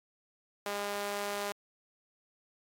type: tone with high-pass filter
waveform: sawtooth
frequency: 203.3 Hz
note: G#3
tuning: 37 cents flat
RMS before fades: -36 dBFS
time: 0.66-1.52 s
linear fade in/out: 2 ms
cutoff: 550 Hz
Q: 1.1
effects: AAC 64 kbps